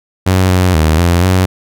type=tone with pitch steps; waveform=sawtooth; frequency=93.3 / 91.6 / 78.5 / 86.5 / 92.8 Hz; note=F#2 / F#2 / D#2 / F2 / F#2; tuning=+15 / -17 / +16 / -16 / +6 cents; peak=-4 dBFS; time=0.26-1.46 s; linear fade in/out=10 ms; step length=240 ms; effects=none